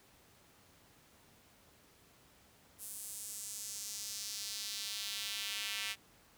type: tone with high-pass filter sweep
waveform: square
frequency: 103.83 Hz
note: G#2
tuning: in tune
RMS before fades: -42 dBFS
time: 2.78-5.96 s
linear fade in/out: 50 ms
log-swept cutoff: 9900 to 2500 Hz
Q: 1.7
effects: pink hiss -64 dBFS RMS until 6.37 s + high-pass 60 Hz 12 dB/octave